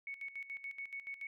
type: tone with tremolo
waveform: sine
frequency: 2217 Hz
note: C#7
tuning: in tune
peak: -40 dBFS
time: 0.07-1.27 s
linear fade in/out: 2 ms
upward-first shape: square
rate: 7 Hz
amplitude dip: 75%
effects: none